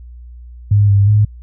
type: tone with pitch steps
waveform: sine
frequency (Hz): 102.7 / 100.2 / 105.2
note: G#2 / G2 / G#2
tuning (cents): -19 / +38 / +23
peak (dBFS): -7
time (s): 0.71-1.25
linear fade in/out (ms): 5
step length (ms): 180
effects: added 60 Hz sine -32 dBFS peak until 1.42 s